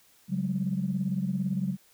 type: chord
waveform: sine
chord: C# suspended fourth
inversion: none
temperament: equal with one note detuned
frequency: 138.59 / 185 / 202.7 Hz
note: C#3 / F#3 / G#3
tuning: 0 / 0 / -42 cents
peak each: -33 / -28 / -32 dBFS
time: 0.28-1.77 s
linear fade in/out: 50 ms
effects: tanh soft clip ceiling -17 dBFS + white hiss -61 dBFS RMS until 1.93 s

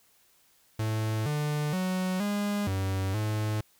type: tone with pitch steps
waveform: 45% pulse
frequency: 109.4 / 148.9 / 185.1 / 204.8 / 95.8 / 107.2 Hz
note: A2 / D3 / F#3 / G#3 / G2 / A2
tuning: -9 / +24 / +1 / -24 / -39 / -45 cents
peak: -27 dBFS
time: 0.79-3.61 s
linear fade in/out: 5 ms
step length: 470 ms
effects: white hiss -64 dBFS RMS until 3.79 s

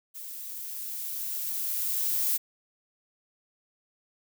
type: noise with level ramp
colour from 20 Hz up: violet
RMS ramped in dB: -41 to -26 dBFS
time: 0.14-2.38 s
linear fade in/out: 20 ms
effects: none

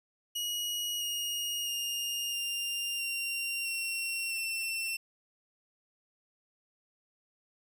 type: tone with pitch steps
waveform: sawtooth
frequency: 2900 / 2865 / 2830 / 2796 / 2763 / 2729 / 2696 Hz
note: F#7 / F7 / F7 / F7 / F7 / F7 / E7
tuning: -35 / +44 / +22 / +1 / -19 / -41 / +38 cents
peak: -29 dBFS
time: 0.35-4.97 s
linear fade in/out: 10 ms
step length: 660 ms
effects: none

